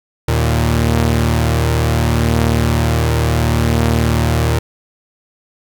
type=tone pair together; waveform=sawtooth; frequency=77 / 115.85 Hz; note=D#2 / A#2; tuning=-17 / -10 cents; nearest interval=perfect fifth; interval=707 cents; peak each=-11 dBFS; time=0.28-4.59 s; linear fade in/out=5 ms; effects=8-bit